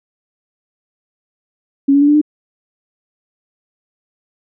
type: tone with pitch steps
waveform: sine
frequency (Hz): 277.2 / 283 / 289 / 295 / 301.2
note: C#4 / C#4 / D4 / D4 / D4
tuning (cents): 0 / +36 / -28 / +8 / +44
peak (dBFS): -7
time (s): 1.88-2.215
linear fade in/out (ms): 10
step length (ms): 67
effects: none